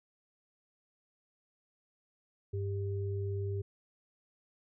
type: tone pair together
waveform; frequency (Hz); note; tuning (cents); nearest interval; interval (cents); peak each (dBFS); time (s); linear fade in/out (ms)
sine; 99.08 / 396.3; G2 / G4; +19 / +19; 2 octaves; 2400; -33 / -39; 2.53-3.62; 10
effects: none